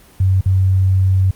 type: tone with dropouts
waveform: sine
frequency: 94.6 Hz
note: F#2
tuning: 39 cents sharp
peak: -10 dBFS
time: 0.2-1.31 s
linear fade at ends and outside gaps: 5 ms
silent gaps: 0.41-0.458 s
effects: pink hiss -46 dBFS RMS until 1.35 s + Opus 24 kbps